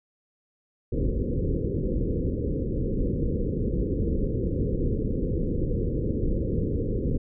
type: low-pass noise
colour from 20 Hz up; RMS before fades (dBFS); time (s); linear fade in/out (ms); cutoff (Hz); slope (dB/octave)
pink; -26; 0.92-7.18; 5; 520; 96
effects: none